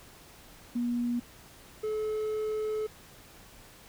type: tone pair in turn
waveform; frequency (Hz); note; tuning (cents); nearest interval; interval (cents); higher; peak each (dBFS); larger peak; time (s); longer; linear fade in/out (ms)
sine / triangle; 240.3 / 430.8; B3 / A4; -47 / -37; minor seventh; 1010; second; -27; neither; 0.75-1.2 / 1.83-2.87; second; 10
effects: pink hiss -53 dBFS RMS until 3.88 s